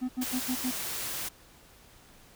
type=tone bursts; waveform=triangle; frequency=253.7 Hz; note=B3; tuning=47 cents sharp; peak=-26 dBFS; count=5; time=0.01-0.714 s; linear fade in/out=20 ms; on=80 ms; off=76 ms
type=noise; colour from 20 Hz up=white; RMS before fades=-35 dBFS; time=0.21-1.29 s; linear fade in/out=10 ms
effects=pink hiss -56 dBFS RMS until 2.35 s